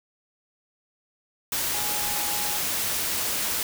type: tone in noise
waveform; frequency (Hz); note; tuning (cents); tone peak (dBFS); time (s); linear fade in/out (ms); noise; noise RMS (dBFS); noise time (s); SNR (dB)
sine; 830.6; G#5; 0; -35; 1.74-2.57; 2; white; -27; 1.52-3.63; -11
effects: none